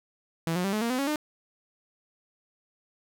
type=tone with pitch steps; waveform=sawtooth; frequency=164.81 / 179.73 / 195.99 / 213.7 / 233.1 / 254.2 / 277.2 / 302.3 Hz; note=E3 / F3 / G3 / G#3 / A#3 / C4 / C#4 / D#4; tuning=0 / +50 / 0 / +50 / 0 / -50 / 0 / -50 cents; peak=-22 dBFS; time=0.47-1.158 s; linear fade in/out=0 ms; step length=86 ms; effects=none